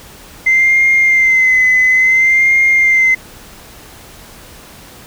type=tone with vibrato; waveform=sine; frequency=2071 Hz; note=C7; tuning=18 cents flat; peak=-6 dBFS; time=0.46-3.15 s; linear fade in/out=10 ms; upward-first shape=sine; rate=0.58 Hz; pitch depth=41 cents each way; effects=tanh soft clip ceiling -3 dBFS + pink hiss -37 dBFS RMS until 5.06 s